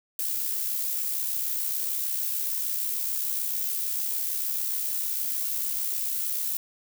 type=noise with amplitude modulation; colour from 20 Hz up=violet; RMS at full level=-27 dBFS; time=0.19-6.57 s; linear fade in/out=2 ms; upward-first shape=sine; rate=66.7 Hz; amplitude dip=40%; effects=none